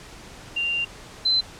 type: tone pair in turn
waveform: sine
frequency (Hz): 2782 / 4062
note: F7 / B7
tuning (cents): -7 / +48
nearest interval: perfect fifth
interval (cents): 655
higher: second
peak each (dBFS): -22 / -17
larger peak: second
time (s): 0.56-0.85 / 1.25-1.41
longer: first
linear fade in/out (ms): 10
effects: pink hiss -43 dBFS RMS until 1.59 s + low-pass 8000 Hz 12 dB/octave